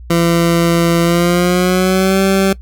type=tone with pitch glide; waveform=20% pulse; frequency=169.2 to 193.24 Hz; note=E3 to G3; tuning=+45 to -25 cents; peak=-5 dBFS; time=0.1-2.53 s; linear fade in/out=5 ms; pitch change=+230 cents; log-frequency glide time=1.02-2.21 s; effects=noise-tail reverb RT60 0.1 s tail -20 dB re dry + added 60 Hz sine -30 dBFS peak until 2.61 s